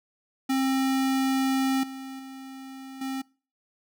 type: tone with level steps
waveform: square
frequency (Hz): 266.1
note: C4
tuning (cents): +29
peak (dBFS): -23 / -37 / -40 / -30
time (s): 0.49-3.22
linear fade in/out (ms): 10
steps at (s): 1.83 / 2.19 / 3.01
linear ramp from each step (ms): 5
effects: noise-tail reverb RT60 0.4 s tail -25 dB re dry